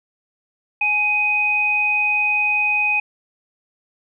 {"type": "tone pair together", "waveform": "sine", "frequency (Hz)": [836, 2505], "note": ["G#5", "D#7"], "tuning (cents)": [11, 11], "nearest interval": "octave + perfect fifth", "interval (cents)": 1900, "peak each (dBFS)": [-26, -16], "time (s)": [0.81, 3], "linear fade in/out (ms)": 5, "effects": []}